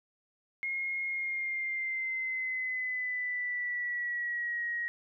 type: tone with pitch glide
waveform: sine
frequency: 2149 to 1892.6 Hz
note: C7 to A#6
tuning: +46 to +26 cents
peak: -31 dBFS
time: 0.63-4.88 s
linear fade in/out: 0 ms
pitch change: -220 cents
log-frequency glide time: 1.07-4.64 s
effects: none